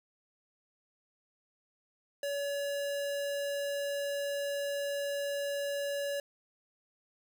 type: tone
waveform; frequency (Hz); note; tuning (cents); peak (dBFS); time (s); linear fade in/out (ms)
square; 567; C#5; +39; -33; 2.23-6.2; 2
effects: 11-bit